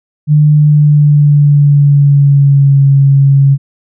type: tone with pitch glide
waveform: sine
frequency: 150 to 138.35 Hz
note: D3 to C#3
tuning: +37 to -3 cents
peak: -3 dBFS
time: 0.27-3.58 s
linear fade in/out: 50 ms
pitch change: -140 cents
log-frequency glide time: 0.55-2.84 s
effects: none